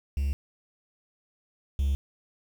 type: tone pair in turn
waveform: triangle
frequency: 69.6 / 69.36 Hz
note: C#2 / C#2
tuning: +8 / +2 cents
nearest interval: unison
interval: 6 cents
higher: first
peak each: -22 / -20 dBFS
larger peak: second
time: 0.17-0.33 / 1.79-1.95 s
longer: neither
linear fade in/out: 0 ms
effects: tanh soft clip ceiling -16 dBFS + 8-bit